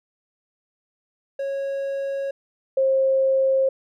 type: tone pair in turn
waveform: triangle / sine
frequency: 550 / 533.4 Hz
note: C#5 / C5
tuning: -14 / +33 cents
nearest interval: minor second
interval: 53 cents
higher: first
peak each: -22 / -16 dBFS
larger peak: second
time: 1.39-2.31 / 2.77-3.69 s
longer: neither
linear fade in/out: 5 ms
effects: none